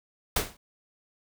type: noise with exponential decay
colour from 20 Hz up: pink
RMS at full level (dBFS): -21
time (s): 0.36-0.57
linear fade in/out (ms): 5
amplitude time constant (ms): 45
effects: none